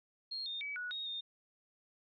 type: tone with pitch steps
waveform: sine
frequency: 4245 / 3654 / 2283 / 1466 / 3746 / 3655 Hz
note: C8 / A#7 / D7 / F#6 / A#7 / A#7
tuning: +24 / -35 / -50 / -16 / +8 / -35 cents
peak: -38 dBFS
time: 0.31-1.21 s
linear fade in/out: 10 ms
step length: 150 ms
effects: none